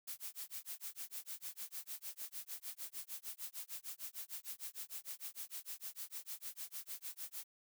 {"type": "noise with tremolo", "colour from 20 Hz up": "blue", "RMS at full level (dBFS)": -44, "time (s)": [0.07, 7.44], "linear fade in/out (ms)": 10, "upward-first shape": "sine", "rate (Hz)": 6.6, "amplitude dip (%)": 100, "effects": []}